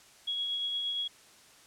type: tone with tremolo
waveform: sine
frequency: 3327 Hz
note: G#7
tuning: 2 cents sharp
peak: -29 dBFS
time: 0.27-1.08 s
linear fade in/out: 10 ms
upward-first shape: triangle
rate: 8.6 Hz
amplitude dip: 30%
effects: white hiss -57 dBFS RMS until 1.66 s + low-pass 9000 Hz 12 dB/octave